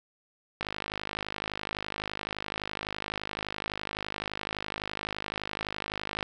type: click train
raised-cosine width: 0.3 ms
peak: -16 dBFS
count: 292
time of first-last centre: 0.61-6.228 s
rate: 51.8 Hz
effects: none